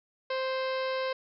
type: harmonic tone with a mistuned harmonic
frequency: 523.3 Hz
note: C5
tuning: in tune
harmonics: 1 / 2 / 3 / 4 / 5 / 6 / 7 / 8 / 9 / 10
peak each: -30 / -36 / -40 / -42 / -44 / -46 / -47 / -48 / -49 / -50 dBFS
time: 0.3-1.13 s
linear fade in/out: 5 ms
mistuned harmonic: 7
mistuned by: +71 cents
effects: none